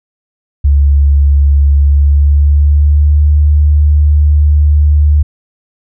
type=tone with pitch glide; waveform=sine; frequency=70.8 to 74.19 Hz; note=C#2 to D2; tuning=+37 to +18 cents; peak=-4 dBFS; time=0.64-5.23 s; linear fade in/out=10 ms; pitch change=+81 cents; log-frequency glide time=1.74-3.24 s; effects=none